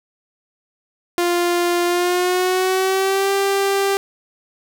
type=tone with pitch glide; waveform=sawtooth; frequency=349.2 to 394.2 Hz; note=F4 to G4; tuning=0 to +10 cents; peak=-12 dBFS; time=1.18-3.97 s; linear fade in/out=0 ms; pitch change=+210 cents; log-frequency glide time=1.85-3.32 s; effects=none